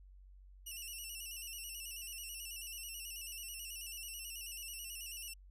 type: tone with vibrato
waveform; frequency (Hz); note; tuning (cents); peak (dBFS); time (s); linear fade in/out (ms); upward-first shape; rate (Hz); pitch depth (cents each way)
10% pulse; 2800; F7; +4; -36; 0.66-5.34; 10; square; 9.2; 64
effects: added 47 Hz sine -55 dBFS peak until 5.5 s + resampled to 32000 Hz